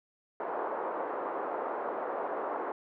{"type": "band-pass noise", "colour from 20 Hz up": "pink", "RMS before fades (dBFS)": -35, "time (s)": [0.4, 2.72], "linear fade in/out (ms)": 2, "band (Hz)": [390, 1200], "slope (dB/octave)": 24, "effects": []}